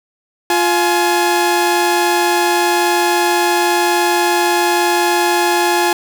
sawtooth tone pair together, 350.2 / 845 Hz, F4 / G#5, +5 / +30 cents, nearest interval octave + minor third, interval 1525 cents, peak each -11 dBFS, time 0.5-5.93 s, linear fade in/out 2 ms, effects none

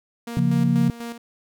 sawtooth tone with tremolo, 234.5 Hz, A#3, 11 cents sharp, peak -26 dBFS, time 0.27-1.18 s, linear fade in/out 5 ms, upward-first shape square, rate 4.1 Hz, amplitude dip 60%
sine chord, Bb minor, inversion first, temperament equal, 138.59 / 174.61 / 233.1 Hz, Db3 / F3 / Bb3, 0 / 0 / 0 cents, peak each -21 dBFS, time 0.37-0.9 s, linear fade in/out 0 ms
effects none

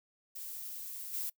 violet noise with level steps, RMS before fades -43 / -37 dBFS, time 0.35-1.3 s, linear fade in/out 10 ms, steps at 1.13 s, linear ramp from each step 10 ms, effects noise-tail reverb RT60 0.1 s tail -23 dB re dry

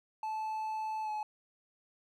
triangle tone with pitch glide, 871 to 852.6 Hz, A5 to G#5, -18 to +45 cents, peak -32 dBFS, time 0.23-1.23 s, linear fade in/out 2 ms, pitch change -37 cents, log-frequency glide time 1.03-1.1 s, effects none

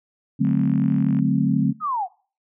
sine chord, D dominant seventh, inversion none, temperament equal with one note detuned, 146.83 / 185 / 217.3 / 261.6 Hz, D3 / F#3 / A3 / C4, 0 / 0 / -21 / 0 cents, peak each -22 dBFS, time 0.39-1.73 s, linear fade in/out 20 ms
click train, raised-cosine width 0.5 ms, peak -27 dBFS, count 37, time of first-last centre 0.45-1.189 s, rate 48.7 Hz
sine linear sweep, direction down, 1301 to 687 Hz, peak -21 dBFS, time 1.8-2.08 s, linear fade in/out 50 ms
effects noise-tail reverb RT60 0.4 s tail -23 dB re dry

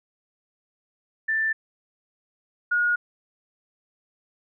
sine tone pair in turn, 1772 / 1440.8 Hz, A6 / F#6, +12 / -46 cents, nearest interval major third, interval 358 cents, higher first, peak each -21 / -19 dBFS, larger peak second, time 1.28-1.53 / 2.71-2.96 s, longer neither, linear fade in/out 10 ms, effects none

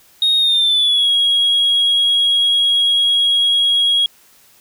triangle tone with pitch glide, 3729 to 3303 Hz, A#7 to G#7, 0 to -10 cents, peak -9 dBFS, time 0.22-4.06 s, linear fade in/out 2 ms, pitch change -210 cents, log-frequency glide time 0.38-1.1 s, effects tanh soft clip ceiling -7 dBFS + white hiss -50 dBFS RMS until 4.6 s

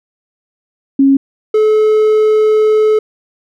sine / triangle tone pair in turn, 273.3 / 430.8 Hz, C#4 / A4, -24 / -37 cents, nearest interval minor sixth, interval 787 cents, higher second, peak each -5 dBFS, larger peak neither, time 0.99-1.17 / 1.54-2.99 s, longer second, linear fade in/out 5 ms, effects none

